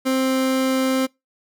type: tone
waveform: 30% pulse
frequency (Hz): 262.4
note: C4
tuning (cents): +5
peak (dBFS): -15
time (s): 0.05-1.07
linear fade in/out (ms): 20
effects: noise-tail reverb RT60 0.2 s tail -24 dB re dry